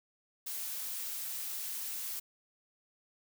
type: noise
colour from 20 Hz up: blue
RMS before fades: -39 dBFS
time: 0.46-2.2 s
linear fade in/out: 10 ms
effects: none